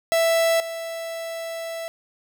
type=tone with level steps; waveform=45% pulse; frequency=661 Hz; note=E5; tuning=5 cents sharp; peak=-17 / -29 dBFS; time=0.12-1.88 s; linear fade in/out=0 ms; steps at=0.6 s; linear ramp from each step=2 ms; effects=none